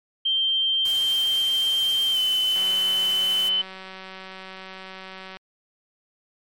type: tone with pitch glide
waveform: sine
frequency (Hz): 3146 to 3037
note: G7 to F#7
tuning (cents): +6 to +44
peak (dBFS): -19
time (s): 0.25-3.62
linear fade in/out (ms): 10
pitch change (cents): -62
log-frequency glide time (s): 2.12-2.18
type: noise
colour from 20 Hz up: white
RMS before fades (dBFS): -37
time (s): 0.85-3.49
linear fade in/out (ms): 5
type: click train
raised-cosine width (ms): 0.3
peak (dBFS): -23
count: 532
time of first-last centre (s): 2.56-5.37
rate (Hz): 189
effects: MP3 64 kbps